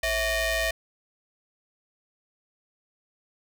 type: ring-modulated tone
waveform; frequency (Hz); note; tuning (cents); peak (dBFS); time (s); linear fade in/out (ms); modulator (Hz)
sawtooth; 597; D5; +28; -17; 0.03-0.71; 5; 1250
effects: none